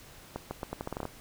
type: accelerating click train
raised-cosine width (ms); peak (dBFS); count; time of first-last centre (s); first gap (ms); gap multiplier
1; -20; 11; 0.36-1.053; 150; 0.81
effects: pink hiss -52 dBFS RMS until 1.2 s